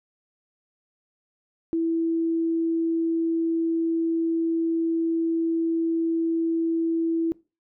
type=tone; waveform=sine; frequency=329.6 Hz; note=E4; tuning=in tune; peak=-21 dBFS; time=1.73-7.32 s; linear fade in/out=0 ms; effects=noise-tail reverb RT60 0.3 s tail -22 dB re dry